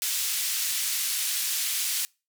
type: band-pass noise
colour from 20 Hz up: white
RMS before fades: -28 dBFS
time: 0.02-2.05 s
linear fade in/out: 0 ms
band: 2400 to 14000 Hz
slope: 12 dB/octave
effects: noise-tail reverb RT60 0.3 s tail -26 dB re dry